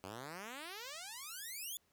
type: exponential sweep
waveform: 5% pulse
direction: up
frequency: 90.5 to 3520 Hz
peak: -34 dBFS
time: 0.04-1.77 s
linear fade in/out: 0 ms
effects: pink hiss -75 dBFS RMS until 1.92 s + high-pass 60 Hz 12 dB/octave